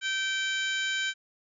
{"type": "harmonic tone with a mistuned harmonic", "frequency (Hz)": 775, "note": "G5", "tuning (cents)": -20, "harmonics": [2, 3, 4, 5, 6, 7, 8, 9], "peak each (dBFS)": [-30, -35, -33, -38, -47, -48, -49, -40], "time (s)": [0.01, 1.14], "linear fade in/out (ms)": 50, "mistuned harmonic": 7, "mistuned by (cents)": -36, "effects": []}